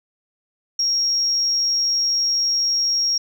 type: tone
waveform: sine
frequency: 5588 Hz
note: F8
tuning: in tune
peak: -16 dBFS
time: 0.79-3.18 s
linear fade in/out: 5 ms
effects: tanh soft clip ceiling -12 dBFS